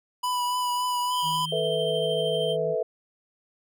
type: tone with vibrato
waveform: square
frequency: 987.8 Hz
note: B5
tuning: in tune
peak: -25 dBFS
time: 0.23-1.46 s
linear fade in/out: 10 ms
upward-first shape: triangle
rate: 3.6 Hz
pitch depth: 21 cents each way
type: tone with tremolo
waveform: triangle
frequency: 3136 Hz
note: G7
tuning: in tune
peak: -28 dBFS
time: 1.1-2.57 s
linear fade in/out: 50 ms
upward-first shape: sine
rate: 13 Hz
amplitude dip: 35%
type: tone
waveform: sine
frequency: 159.2 Hz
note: D#3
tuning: 40 cents sharp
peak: -34 dBFS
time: 1.22-2.76 s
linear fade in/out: 50 ms
type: chord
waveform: sine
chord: A suspended second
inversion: none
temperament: equal with one note detuned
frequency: 440 / 493.9 / 652.1 Hz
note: A4 / B4 / E5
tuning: 0 / 0 / -19 cents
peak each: -28 dBFS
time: 1.52-2.83 s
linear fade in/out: 5 ms
effects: none